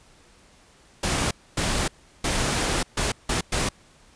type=noise bursts at uneven times; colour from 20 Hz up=pink; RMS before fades=-24 dBFS; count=6; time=1.03-1.31 / 1.57-1.88 / 2.24-2.83 / 2.97-3.12 / 3.29-3.41 / 3.52-3.69 s; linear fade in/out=5 ms; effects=pink hiss -55 dBFS RMS until 4.15 s + resampled to 22050 Hz